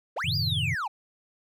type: linear two-way sweep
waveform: triangle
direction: up then down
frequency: 345.1 to 4978 to 751 Hz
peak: -26 dBFS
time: 0.16-0.88 s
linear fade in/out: 10 ms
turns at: 0.36 s
type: chord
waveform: sine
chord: F# diminished seventh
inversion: none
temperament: equal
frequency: 92.5 / 110 / 130.81 / 155.56 Hz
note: F#2 / A2 / C3 / Eb3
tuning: 0 / 0 / 0 / 0 cents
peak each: -32 dBFS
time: 0.24-0.75 s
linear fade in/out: 10 ms
effects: none